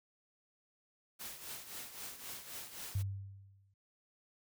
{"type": "noise with tremolo", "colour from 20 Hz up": "white", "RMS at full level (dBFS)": -44, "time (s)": [1.19, 3.03], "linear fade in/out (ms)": 20, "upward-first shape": "triangle", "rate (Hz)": 3.8, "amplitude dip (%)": 70}
{"type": "tone with exponential decay", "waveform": "sine", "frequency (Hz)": 98, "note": "G2", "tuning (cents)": 0, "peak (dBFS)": -30, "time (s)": [2.95, 3.74], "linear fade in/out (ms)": 5, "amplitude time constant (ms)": 170}
{"effects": []}